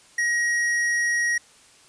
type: tone with tanh clipping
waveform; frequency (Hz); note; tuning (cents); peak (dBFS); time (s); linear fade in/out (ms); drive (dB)
triangle; 1893; A#6; +26; -22; 0.18-1.38; 5; 16
effects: white hiss -53 dBFS RMS until 1.88 s + resampled to 22050 Hz